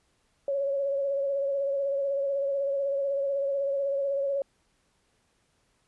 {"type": "tone with vibrato", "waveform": "sine", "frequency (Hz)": 555, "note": "C#5", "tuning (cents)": 2, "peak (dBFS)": -25, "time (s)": [0.48, 4.42], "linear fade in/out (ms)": 2, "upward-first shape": "sine", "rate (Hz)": 16, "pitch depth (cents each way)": 32, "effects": ["pink hiss -70 dBFS RMS until 5.87 s", "resampled to 24000 Hz"]}